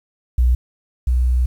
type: tone pair in turn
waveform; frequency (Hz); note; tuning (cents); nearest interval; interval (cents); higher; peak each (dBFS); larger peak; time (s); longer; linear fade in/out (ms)
sine; 61.3 / 62.16; B1 / B1; -12 / +12; unison; 24; second; -11 / -13; first; 0.38-0.55 / 1.07-1.46; second; 5
effects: 8-bit